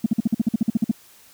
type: tone bursts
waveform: sine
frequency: 223 Hz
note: A3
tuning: 23 cents sharp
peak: -13 dBFS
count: 13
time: 0.04-0.914 s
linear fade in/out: 5 ms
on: 22 ms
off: 49 ms
effects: tanh soft clip ceiling -10 dBFS + white hiss -51 dBFS RMS until 1.33 s